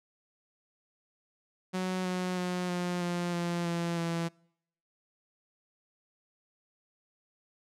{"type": "tone with pitch steps", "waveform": "sawtooth", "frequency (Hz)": [185, 182.45, 179.94, 177.46, 175.02, 172.61, 170.23, 167.89], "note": ["F#3", "F#3", "F#3", "F3", "F3", "F3", "F3", "E3"], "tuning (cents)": [0, -24, -48, 28, 4, -20, -44, 32], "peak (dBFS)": -26, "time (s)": [1.73, 4.29], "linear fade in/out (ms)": 20, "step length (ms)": 320, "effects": ["noise-tail reverb RT60 0.7 s tail -26 dB re dry", "low-pass 9000 Hz 12 dB/octave"]}